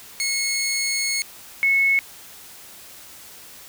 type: tone pair in turn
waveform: 15% pulse / sine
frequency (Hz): 2180 / 2195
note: C#7 / C#7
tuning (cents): -29 / -18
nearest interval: unison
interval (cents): 11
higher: second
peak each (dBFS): -15 / -15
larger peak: neither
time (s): 0.2-1.22 / 1.63-1.99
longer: first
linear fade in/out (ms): 0
effects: white hiss -43 dBFS RMS until 3.68 s